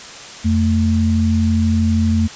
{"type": "tone pair together", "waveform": "sine", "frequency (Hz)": [87.48, 221.9], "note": ["F2", "A3"], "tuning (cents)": [3, 15], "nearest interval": "octave + major third", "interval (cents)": 1612, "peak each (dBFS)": -15, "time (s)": [0.44, 2.28], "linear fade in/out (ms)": 20, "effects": ["white hiss -34 dBFS RMS until 2.35 s", "resampled to 16000 Hz"]}